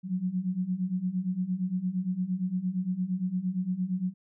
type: beating tone pair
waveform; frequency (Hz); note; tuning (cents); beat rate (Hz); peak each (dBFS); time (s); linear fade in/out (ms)
sine; 178.3 / 187; F3 / F#3; +36 / +19; 8.7; -32 / -29; 0.03-4.14; 50
effects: none